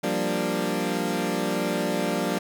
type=chord; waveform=20% pulse; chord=G minor seventh; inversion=third; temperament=equal; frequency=174.61 / 196 / 233.1 / 293.7 Hz; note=F3 / G3 / Bb3 / D4; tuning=0 / 0 / 0 / 0 cents; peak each=-25 dBFS; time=0.03-2.39 s; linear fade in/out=10 ms; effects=none